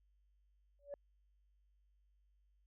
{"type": "tone with exponential growth", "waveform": "sine", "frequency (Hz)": 571, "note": "D5", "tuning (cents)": -49, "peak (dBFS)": -38, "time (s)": [0.79, 0.94], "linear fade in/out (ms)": 1, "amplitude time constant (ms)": 31, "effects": ["tanh soft clip ceiling -37 dBFS", "added 50 Hz sine -70 dBFS peak until 2.66 s"]}